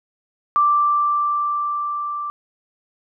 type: tone with level ramp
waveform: sine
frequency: 1174.7 Hz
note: D6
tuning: in tune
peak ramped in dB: -12 to -24 dBFS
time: 0.56-2.3 s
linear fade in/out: 0 ms
effects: none